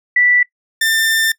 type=tone pair in turn; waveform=sine / sawtooth; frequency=1967 / 1792 Hz; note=B6 / A6; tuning=-7 / +31 cents; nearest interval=major second; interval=162 cents; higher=first; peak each=-9 dBFS; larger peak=neither; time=0.16-0.43 / 0.81-1.32 s; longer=second; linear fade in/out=5 ms; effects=noise-tail reverb RT60 0.1 s tail -21 dB re dry